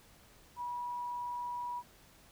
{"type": "tone", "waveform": "sine", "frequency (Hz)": 971, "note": "B5", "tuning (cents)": -30, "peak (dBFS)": -36, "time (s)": [0.56, 1.83], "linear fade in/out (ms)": 50, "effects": ["pink hiss -61 dBFS RMS until 2.31 s"]}